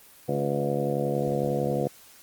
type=harmonic tone with a mistuned harmonic; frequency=71.1 Hz; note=C#2; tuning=45 cents sharp; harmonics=2 / 3 / 4 / 5 / 6 / 7 / 8 / 9 / 10; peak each=-30 / -32 / -35 / -33 / -37 / -28 / -35 / -37 / -35 dBFS; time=0.28-1.88 s; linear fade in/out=10 ms; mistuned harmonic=6; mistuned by=-18 cents; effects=white hiss -52 dBFS RMS until 2.22 s + Opus 24 kbps

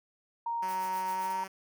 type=tone; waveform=sine; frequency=932.3 Hz; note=A#5; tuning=in tune; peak=-30 dBFS; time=0.46-1.44 s; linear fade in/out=5 ms
type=tone with pitch glide; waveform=5% pulse; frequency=187.7 to 191.31 Hz; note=F#3 to G3; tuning=+25 to -42 cents; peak=-30 dBFS; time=0.62-1.48 s; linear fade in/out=10 ms; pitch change=+33 cents; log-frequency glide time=1.09-1.34 s
type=noise with tremolo; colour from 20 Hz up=blue; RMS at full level=-46 dBFS; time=0.68-1.33 s; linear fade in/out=5 ms; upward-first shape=triangle; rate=7.6 Hz; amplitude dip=95%
type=noise with exponential decay; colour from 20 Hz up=blue; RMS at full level=-46 dBFS; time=1.3-1.44 s; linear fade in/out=5 ms; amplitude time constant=30 ms
effects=none

